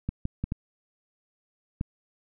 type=clicks; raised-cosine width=5 ms; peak=-16 dBFS; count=5; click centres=0.09 / 0.254 / 0.44 / 0.521 / 1.811 s; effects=none